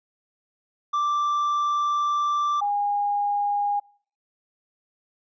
triangle / sine tone pair in turn, 1174.7 / 817.1 Hz, D6 / G#5, 0 / -28 cents, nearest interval tritone, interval 628 cents, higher first, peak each -19 / -21 dBFS, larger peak first, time 0.93-2.61 / 2.61-3.8 s, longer first, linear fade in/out 10 ms, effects noise-tail reverb RT60 0.5 s tail -25 dB re dry + resampled to 16000 Hz

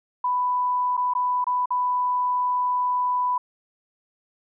sine tone with dropouts, 993 Hz, B5, 9 cents sharp, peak -20 dBFS, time 0.24-3.38 s, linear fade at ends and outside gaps 5 ms, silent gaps 0.969-0.975 / 1.137-1.15 / 1.443-1.467 / 1.658-1.705 s, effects none

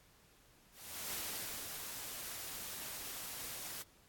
white noise with ADSR envelope, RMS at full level -41 dBFS, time 0.71-3.83 s, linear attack 430 ms, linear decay 530 ms, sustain -4 dB, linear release 12 ms, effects pink hiss -66 dBFS RMS until 4.08 s + AAC 64 kbps

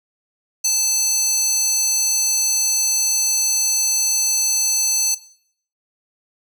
square tone with high-pass filter, 877 Hz, A5, 6 cents flat, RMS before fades -18 dBFS, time 0.64-5.15 s, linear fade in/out 10 ms, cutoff 5800 Hz, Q 4.2, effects noise-tail reverb RT60 0.6 s tail -18 dB re dry

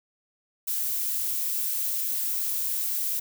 violet noise, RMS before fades -28 dBFS, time 0.67-3.2 s, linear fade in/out 10 ms, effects none

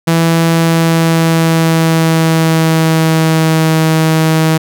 sawtooth tone with pitch glide, 165.3 to 159.48 Hz, E3 to D#3, +5 to +43 cents, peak -4 dBFS, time 0.07-4.58 s, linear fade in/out 10 ms, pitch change -62 cents, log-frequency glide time 0.49-3.76 s, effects none

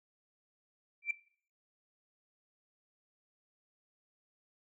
sine tone with exponential growth, 2347 Hz, D7, 2 cents flat, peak -26 dBFS, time 1.02-1.11 s, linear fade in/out 5 ms, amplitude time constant 18 ms, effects noise-tail reverb RT60 0.5 s tail -18 dB re dry + tanh soft clip ceiling -22 dBFS

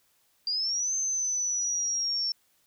sine linear two-way sweep, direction up then down, 4728 to 6272 to 5420 Hz, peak -26 dBFS, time 0.47-2.32 s, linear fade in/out 2 ms, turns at 0.94 s, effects white hiss -68 dBFS RMS until 2.66 s

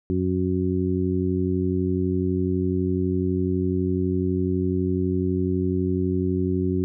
harmonic tone, 92 Hz, F#2, 9 cents flat, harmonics 1 / 2 / 3 / 4, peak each -26 / -26 / -26 / -26 dBFS, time 0.1-6.84 s, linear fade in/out 0 ms, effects none

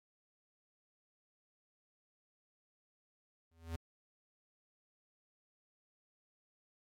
square tone with exponential growth, 82.5 Hz, E2, 2 cents sharp, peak -36 dBFS, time 3.51-3.76 s, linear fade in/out 5 ms, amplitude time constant 54 ms, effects AAC 64 kbps

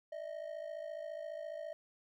triangle ring-modulated tone, 622.3 Hz, D#5, in tune, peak -36 dBFS, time 0.12-1.73 s, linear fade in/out 0 ms, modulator 27.3 Hz, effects none

